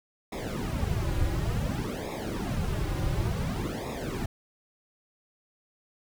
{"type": "noise with flanger", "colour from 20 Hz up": "brown", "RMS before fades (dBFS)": -30, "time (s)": [0.32, 4.26], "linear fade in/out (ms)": 5, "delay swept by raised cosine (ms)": [0.66, 4.56], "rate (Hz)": 0.56, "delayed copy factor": -0.95, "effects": []}